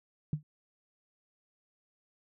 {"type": "tone with exponential decay", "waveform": "sine", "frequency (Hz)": 150, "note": "D3", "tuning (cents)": 37, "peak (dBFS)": -24, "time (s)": [0.33, 0.43], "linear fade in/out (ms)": 2, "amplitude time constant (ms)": 21, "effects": []}